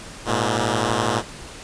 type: beating tone pair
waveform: 5% pulse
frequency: 106.7 / 118.7 Hz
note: G#2 / A#2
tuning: +47 / +32 cents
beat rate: 12 Hz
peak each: -11 dBFS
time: 0.25-1.23 s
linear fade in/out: 50 ms
effects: pink hiss -38 dBFS RMS until 1.63 s + resampled to 22050 Hz